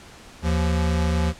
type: tone pair together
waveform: square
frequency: 77.78 / 172.11 Hz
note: D#2 / F3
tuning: 0 / -25 cents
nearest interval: octave + major second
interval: 1375 cents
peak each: -21 / -26 dBFS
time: 0.42-1.34 s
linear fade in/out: 50 ms
effects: pink hiss -45 dBFS RMS until 1.39 s + low-pass 8000 Hz 12 dB/octave